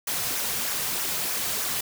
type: noise with flanger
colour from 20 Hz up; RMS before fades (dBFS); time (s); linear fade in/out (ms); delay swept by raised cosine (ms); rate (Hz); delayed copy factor
white; -28; 0.07-1.81; 5; 0.23 to 3.63; 3.2; -0.5
effects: none